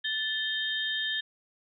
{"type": "tone cluster", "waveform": "sine", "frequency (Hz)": [1752, 3153, 3675], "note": ["A6", "G7", "A#7"], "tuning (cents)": [-8, 9, -25], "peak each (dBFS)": [-32, -33, -33], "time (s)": [0.04, 1.21], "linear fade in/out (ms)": 10, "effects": []}